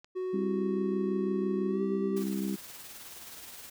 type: click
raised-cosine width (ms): 0.2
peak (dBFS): -33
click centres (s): 0.045
type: tone with pitch glide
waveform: triangle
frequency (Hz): 370 to 387.1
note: F#4 to G4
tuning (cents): 0 to -22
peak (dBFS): -29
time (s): 0.15-2.24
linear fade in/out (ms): 20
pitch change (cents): +78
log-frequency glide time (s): 1.67-1.83
type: harmonic tone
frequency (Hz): 66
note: C2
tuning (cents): +16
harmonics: 3 / 4 / 5 / 6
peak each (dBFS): -31 / -38 / -37 / -42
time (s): 0.33-2.56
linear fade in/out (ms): 10
type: noise with tremolo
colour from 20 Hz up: white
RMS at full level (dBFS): -45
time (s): 2.16-3.7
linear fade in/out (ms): 10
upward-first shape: sine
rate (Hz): 19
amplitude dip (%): 35
effects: none